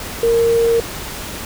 sine tone in noise, 463 Hz, A#4, 12 cents flat, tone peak -11 dBFS, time 0.23-0.8 s, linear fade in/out 2 ms, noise pink, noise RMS -28 dBFS, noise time 0-1.45 s, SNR +14 dB, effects none

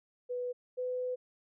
sine tone pair in turn, 493.9 / 502.2 Hz, B4 / B4, 0 / +29 cents, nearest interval unison, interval 29 cents, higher second, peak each -33 / -32 dBFS, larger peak second, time 0.29-0.53 / 0.77-1.16 s, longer second, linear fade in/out 20 ms, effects none

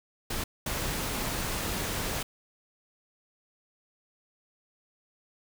pink noise bursts at uneven times, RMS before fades -32 dBFS, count 2, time 0.3-0.44 / 0.66-2.23 s, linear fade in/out 5 ms, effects none

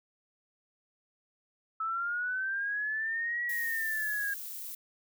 sine linear two-way sweep, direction up then down, 1300 to 1929 to 1623 Hz, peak -30 dBFS, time 1.8-4.34 s, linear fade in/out 5 ms, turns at 3.44 s
violet noise, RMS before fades -41 dBFS, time 3.49-4.75 s, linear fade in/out 5 ms
effects none

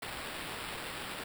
blue noise with sample-and-hold, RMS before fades -41 dBFS, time 0.02-1.24 s, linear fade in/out 5 ms, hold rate 6300 Hz, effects none

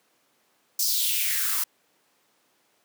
blue noise with high-pass filter sweep, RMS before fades -25 dBFS, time 0.79-1.64 s, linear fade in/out 5 ms, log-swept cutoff 5600 to 1000 Hz, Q 3.5, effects pink hiss -66 dBFS RMS until 2.84 s + high-pass 300 Hz 12 dB/octave

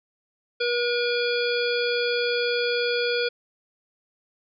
harmonic tone with a mistuned harmonic, 481.3 Hz, B4, 45 cents flat, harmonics 1 / 3 / 5 / 7 / 9 / 10, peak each -24 / -29 / -31 / -32 / -34 / -34 dBFS, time 0.6-3.29 s, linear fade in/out 10 ms, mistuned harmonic 9, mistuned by +16 cents, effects none

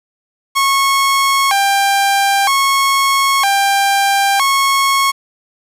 sawtooth tone with vibrato, 932.3 Hz, A#5, in tune, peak -7 dBFS, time 0.55-5.12 s, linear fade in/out 20 ms, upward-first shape square, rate 0.52 Hz, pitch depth 280 cents each way, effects resampled to 32000 Hz + 7-bit

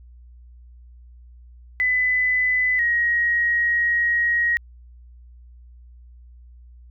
sine tone pair in turn, 2004 / 1889.2 Hz, B6 / A#6, +25 / +23 cents, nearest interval minor second, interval 102 cents, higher first, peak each -17 / -17 dBFS, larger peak neither, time 1.8-2.79 / 2.79-4.57 s, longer second, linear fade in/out 0 ms, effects added 60 Hz sine -43 dBFS peak until 6.9 s

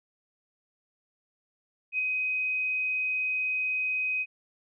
sine tone with ADSR envelope, 2516 Hz, D#7, 19 cents sharp, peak -23 dBFS, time 1.92-4.26 s, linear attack 70 ms, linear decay 3 ms, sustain -3 dB, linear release 46 ms, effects none

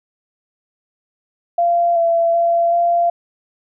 sine tone with pitch steps, 689 / 673 / 681 / 689 Hz, F5 / E5 / F5 / F5, -24 / +36 / -44 / -24 cents, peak -12 dBFS, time 1.58-3.1 s, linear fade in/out 5 ms, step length 380 ms, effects none

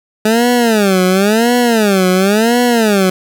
20% pulse tone with vibrato, 211.8 Hz, G#3, 34 cents sharp, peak -4 dBFS, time 0.25-3.1 s, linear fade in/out 5 ms, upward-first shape sine, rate 0.95 Hz, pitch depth 250 cents each way, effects 7-bit

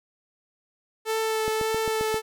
sawtooth tone with vibrato, 440 Hz, A4, in tune, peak -20 dBFS, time 1.05-2.22 s, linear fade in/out 50 ms, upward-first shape triangle, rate 1.7 Hz, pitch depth 15 cents each way
click train, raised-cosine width 2 ms, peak -19 dBFS, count 6, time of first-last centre 1.48-2.143 s, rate 7.54 Hz
effects none

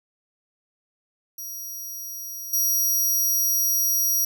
15% pulse tone with level steps, 5740 Hz, F8, 47 cents sharp, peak -27 / -14 dBFS, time 1.38-4.25 s, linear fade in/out 5 ms, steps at 2.53 s, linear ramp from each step 5 ms, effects none

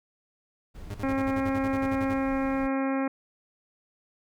brown noise, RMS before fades -42 dBFS, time 0.74-2.68 s, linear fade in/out 20 ms
40% pulse tone bursts, 100.8 Hz, G2, 49 cents sharp, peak -32 dBFS, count 14, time 0.9-2.14 s, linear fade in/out 5 ms, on 44 ms, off 48 ms
harmonic tone, 269.2 Hz, C4, 49 cents sharp, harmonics 1 / 2 / 3 / 4 / 5 / 6 / 7 / 8 / 9, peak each -26 / -32 / -36 / -38 / -40 / -42 / -43 / -44 / -45 dBFS, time 1.03-3.08 s, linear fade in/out 5 ms
effects none

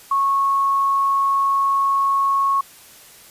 sine tone, 1100 Hz, C#6, 14 cents flat, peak -15 dBFS, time 0.11-2.61 s, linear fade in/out 5 ms, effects white hiss -45 dBFS RMS until 3.3 s + resampled to 32000 Hz

